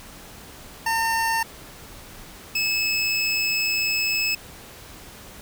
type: tone pair in turn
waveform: 25% pulse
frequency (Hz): 907 / 2597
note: A#5 / E7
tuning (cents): -48 / -26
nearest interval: octave + tritone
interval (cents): 1822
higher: second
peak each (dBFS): -17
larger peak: neither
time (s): 0.86-1.43 / 2.55-4.35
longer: second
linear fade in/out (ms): 5
effects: pink hiss -43 dBFS RMS until 5.41 s